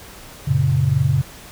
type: chord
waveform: sine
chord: F# major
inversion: none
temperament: equal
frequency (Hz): 92.5 / 116.54 / 138.59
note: F#2 / A#2 / C#3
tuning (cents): 0 / 0 / 0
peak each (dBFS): -22 / -20 / -16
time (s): 0.47-1.22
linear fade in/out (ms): 10
effects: pink hiss -40 dBFS RMS until 1.51 s